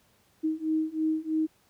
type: beating tone pair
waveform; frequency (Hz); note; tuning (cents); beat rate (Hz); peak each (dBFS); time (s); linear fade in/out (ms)
sine; 313.3 / 316.4; D#4 / D#4; +12 / +29; 3.1; -29 / -28; 0.43-1.47; 20
effects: pink hiss -65 dBFS RMS until 1.69 s + high-pass 60 Hz 12 dB/octave